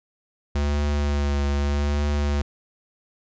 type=tone with vibrato; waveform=square; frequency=72 Hz; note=D2; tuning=34 cents flat; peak=-21 dBFS; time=0.55-2.42 s; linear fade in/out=5 ms; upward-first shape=triangle; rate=0.82 Hz; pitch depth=29 cents each way; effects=resampled to 16000 Hz